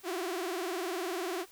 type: tone with vibrato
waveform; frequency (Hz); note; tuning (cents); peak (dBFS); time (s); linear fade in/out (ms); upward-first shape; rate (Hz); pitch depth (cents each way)
sawtooth; 358.4; F4; +45; -29; 0.03-1.46; 50; triangle; 20; 190
effects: white hiss -58 dBFS RMS until 1.51 s